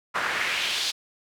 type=noise with band-pass filter sweep; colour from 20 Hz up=pink; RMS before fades=-27 dBFS; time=0.14-0.92 s; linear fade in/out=20 ms; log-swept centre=1300 to 4400 Hz; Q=2; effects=none